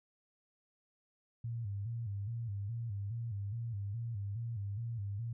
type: tone with vibrato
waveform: sine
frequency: 108.1 Hz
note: A2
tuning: 30 cents flat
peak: -36 dBFS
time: 1.44-5.33 s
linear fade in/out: 5 ms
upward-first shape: square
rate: 2.4 Hz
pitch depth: 130 cents each way
effects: none